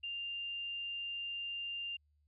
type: tone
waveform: sine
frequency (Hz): 2794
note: F7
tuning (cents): 0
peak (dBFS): -38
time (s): 0.03-1.97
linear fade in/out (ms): 10
effects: added 74 Hz sine -70 dBFS peak until 2.27 s